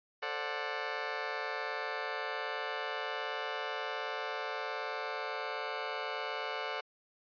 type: chord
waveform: 15% pulse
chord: D dominant seventh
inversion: second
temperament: just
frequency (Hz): 440.5 / 528.6 / 587.3 / 734.2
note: A4 / C5 / D5 / F#5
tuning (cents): +2 / +18 / 0 / -14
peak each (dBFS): -34 / -35 / -35 / -34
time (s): 0.22-6.81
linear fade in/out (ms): 10
effects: resampled to 11025 Hz